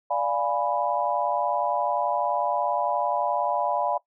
sine chord, D diminished seventh, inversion none, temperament equal, 587.3 / 698.5 / 830.6 / 987.8 Hz, D5 / F5 / Ab5 / Cb6, 0 / 0 / 0 / 0 cents, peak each -28 dBFS, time 0.1-3.98 s, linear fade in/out 10 ms, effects noise-tail reverb RT60 0.1 s tail -19 dB re dry

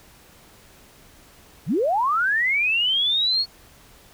sine linear sweep, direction up, 106.3 to 4402 Hz, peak -18 dBFS, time 1.66-3.46 s, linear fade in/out 50 ms, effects pink hiss -51 dBFS RMS until 4.13 s

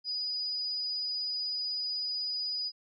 sine tone, 4942 Hz, D#8, 13 cents flat, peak -31 dBFS, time 0.04-2.72 s, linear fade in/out 50 ms, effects none

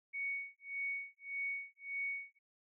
sine tone with tremolo, 2229 Hz, C#7, 9 cents sharp, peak -35 dBFS, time 0.13-2.39 s, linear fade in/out 20 ms, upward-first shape sine, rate 1.7 Hz, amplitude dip 100%, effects none

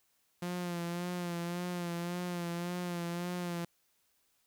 sawtooth tone with vibrato, 174.61 Hz, F3, in tune, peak -31 dBFS, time 0.42-3.65 s, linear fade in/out 5 ms, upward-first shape sine, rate 1.8 Hz, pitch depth 38 cents each way, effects white hiss -74 dBFS RMS until 4.46 s

